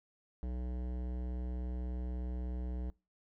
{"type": "tone with hard clipping", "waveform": "sine", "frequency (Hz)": 61.74, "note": "B1", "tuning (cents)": 0, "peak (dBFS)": -38, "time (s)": [0.43, 2.9], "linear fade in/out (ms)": 0, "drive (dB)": 16, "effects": ["noise-tail reverb RT60 0.3 s tail -24 dB re dry"]}